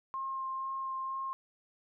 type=tone with vibrato; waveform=sine; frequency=1064 Hz; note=C6; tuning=29 cents sharp; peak=-34 dBFS; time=0.14-1.33 s; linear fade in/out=0 ms; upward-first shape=sine; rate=2.1 Hz; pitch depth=11 cents each way; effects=none